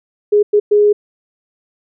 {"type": "tone bursts at uneven times", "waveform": "sine", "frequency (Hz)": 415.3, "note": "G#4", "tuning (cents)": 0, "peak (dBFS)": -7, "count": 3, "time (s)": [[0.32, 0.43], [0.53, 0.6], [0.71, 0.93]], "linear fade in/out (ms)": 10, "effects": []}